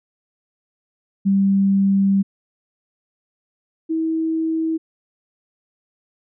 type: tone pair in turn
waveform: sine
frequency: 196 / 322.4 Hz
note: G3 / E4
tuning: 0 / -38 cents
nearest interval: major sixth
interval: 862 cents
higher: second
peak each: -13 / -18 dBFS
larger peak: first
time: 1.25-2.23 / 3.89-4.78 s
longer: first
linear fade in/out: 20 ms
effects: none